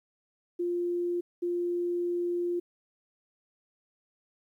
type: tone bursts at uneven times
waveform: sine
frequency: 349.8 Hz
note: F4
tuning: 3 cents sharp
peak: -27 dBFS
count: 2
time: 0.59-1.21 / 1.42-2.6 s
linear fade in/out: 10 ms
effects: 11-bit